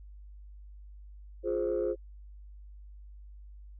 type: chord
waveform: sine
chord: F minor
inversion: none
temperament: equal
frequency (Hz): 349.2 / 415.3 / 523.3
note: F4 / Ab4 / C5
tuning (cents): 0 / 0 / 0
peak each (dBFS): -31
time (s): 1.43-1.96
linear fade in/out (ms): 50
effects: tanh soft clip ceiling -22 dBFS + added 50 Hz sine -46 dBFS peak until 3.79 s